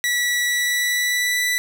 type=tone with pitch glide; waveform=sawtooth; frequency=1947 to 1975.3 Hz; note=B6 to B6; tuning=-25 to 0 cents; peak=-15 dBFS; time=0.04-1.58 s; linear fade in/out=0 ms; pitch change=+25 cents; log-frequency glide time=0.45-1.43 s; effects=none